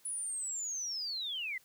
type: linear sweep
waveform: sine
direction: down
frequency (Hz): 10060 to 1960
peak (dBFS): -35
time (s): 0.05-1.58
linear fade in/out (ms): 5
effects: white hiss -65 dBFS RMS until 1.64 s